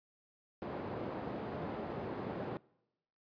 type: band-pass noise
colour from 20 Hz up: white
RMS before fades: -41 dBFS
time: 0.62-2.57 s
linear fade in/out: 0 ms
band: 110 to 580 Hz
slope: 12 dB/octave
effects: noise-tail reverb RT60 0.9 s tail -24 dB re dry + resampled to 11025 Hz